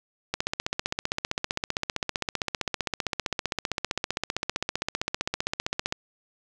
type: click train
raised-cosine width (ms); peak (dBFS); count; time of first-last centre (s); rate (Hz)
0.2; -9; 87; 0.34-5.924; 15.4
effects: none